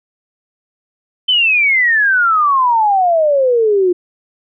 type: exponential sweep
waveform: sine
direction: down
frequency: 3094 to 349.2 Hz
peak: -9 dBFS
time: 1.28-3.93 s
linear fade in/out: 10 ms
effects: none